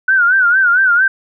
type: tone with vibrato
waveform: sine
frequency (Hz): 1480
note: F#6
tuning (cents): 0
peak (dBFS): -8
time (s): 0.08-1.08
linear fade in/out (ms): 5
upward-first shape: sine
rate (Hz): 4.4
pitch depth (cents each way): 110
effects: none